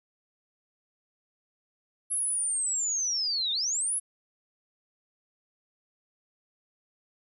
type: linear two-way sweep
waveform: sine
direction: down then up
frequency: 11000 to 3570 to 11000 Hz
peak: -26 dBFS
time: 2.1-4 s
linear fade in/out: 20 ms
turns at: 3.52 s
effects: none